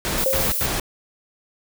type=noise bursts; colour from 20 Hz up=pink; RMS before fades=-24 dBFS; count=3; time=0.05-0.798 s; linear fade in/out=0 ms; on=190 ms; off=89 ms
type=noise; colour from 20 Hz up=violet; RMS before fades=-24 dBFS; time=0.18-0.66 s; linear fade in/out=2 ms
type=tone with exponential decay; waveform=sine; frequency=533 Hz; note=C5; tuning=32 cents sharp; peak=-16 dBFS; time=0.26-0.67 s; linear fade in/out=1 ms; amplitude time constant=89 ms
effects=none